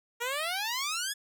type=exponential sweep; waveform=10% pulse; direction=up; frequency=462.6 to 1729 Hz; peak=-22 dBFS; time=0.2-1.14 s; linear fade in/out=20 ms; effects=none